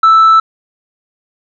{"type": "tone with tanh clipping", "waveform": "sine", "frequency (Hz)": 1318.5, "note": "E6", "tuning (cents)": 0, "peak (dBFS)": -4, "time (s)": [0.03, 0.4], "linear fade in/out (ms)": 5, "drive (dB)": 1, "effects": []}